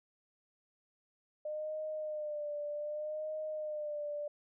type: tone with vibrato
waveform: sine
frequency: 604 Hz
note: D5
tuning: 48 cents sharp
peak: -36 dBFS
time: 1.45-4.28 s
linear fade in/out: 5 ms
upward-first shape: sine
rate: 0.65 Hz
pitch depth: 46 cents each way
effects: none